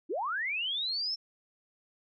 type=linear sweep; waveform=sine; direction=up; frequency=268.8 to 5420 Hz; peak=-30 dBFS; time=0.09-1.16 s; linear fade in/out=20 ms; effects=none